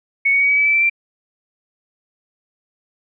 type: tone with pitch steps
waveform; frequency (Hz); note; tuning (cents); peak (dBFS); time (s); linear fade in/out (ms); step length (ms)
sine; 2217 / 2236 / 2256 / 2275 / 2295 / 2315 / 2335 / 2356; C#7 / C#7 / C#7 / C#7 / D7 / D7 / D7 / D7; 0 / +14 / +30 / +44 / -40 / -25 / -11 / +5; -12; 0.25-0.898; 10; 81
effects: none